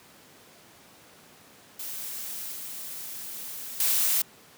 blue noise with level steps, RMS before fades -36 / -38 / -24 dBFS, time 1.79-4.22 s, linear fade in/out 5 ms, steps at 2.52 / 3.8 s, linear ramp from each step 2 ms, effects pink hiss -53 dBFS RMS until 4.57 s + high-pass 150 Hz 12 dB/octave

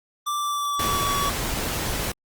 square tone with pitch glide, 1174.7 to 1134 Hz, D6 to C#6, 0 to +39 cents, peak -24 dBFS, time 0.26-1.3 s, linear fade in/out 10 ms, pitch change -61 cents, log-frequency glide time 0.37-1.12 s
pink noise, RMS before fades -27 dBFS, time 0.79-2.12 s, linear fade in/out 5 ms
effects Opus 24 kbps

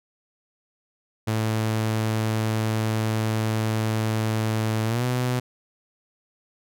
sawtooth tone with pitch glide, 110 to 124.91 Hz, A2 to B2, 0 to +20 cents, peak -18 dBFS, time 1.27-5.4 s, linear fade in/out 10 ms, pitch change +220 cents, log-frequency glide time 4.85-5.05 s, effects none

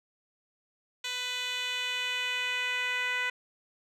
10% pulse tone with band-pass filter sweep, 497.9 Hz, B4, 14 cents sharp, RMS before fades -32 dBFS, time 1.04-3.3 s, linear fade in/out 5 ms, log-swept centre 4100 to 2000 Hz, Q 1.8, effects none

